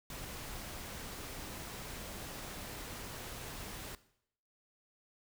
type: noise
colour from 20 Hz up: pink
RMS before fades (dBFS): -45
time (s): 0.1-3.95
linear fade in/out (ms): 2
effects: noise-tail reverb RT60 0.7 s tail -17 dB re dry